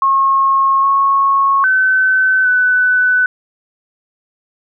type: tone with pitch steps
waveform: sine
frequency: 1085 / 1098 / 1524 / 1498 Hz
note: C#6 / C#6 / G6 / F#6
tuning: -37 / -17 / -49 / +21 cents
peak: -9 dBFS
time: 0.02-3.26 s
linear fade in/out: 2 ms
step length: 810 ms
effects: none